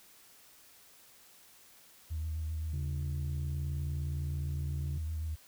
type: tone with vibrato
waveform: sine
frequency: 79 Hz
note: D#2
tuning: 27 cents sharp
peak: -32 dBFS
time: 2.1-5.36 s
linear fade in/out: 20 ms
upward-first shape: triangle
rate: 7.7 Hz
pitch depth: 39 cents each way
type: tone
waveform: sine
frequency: 138.59 Hz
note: C#3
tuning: in tune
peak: -34 dBFS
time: 2.73-4.98 s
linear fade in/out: 5 ms
effects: tanh soft clip ceiling -29 dBFS + white hiss -59 dBFS RMS until 5.47 s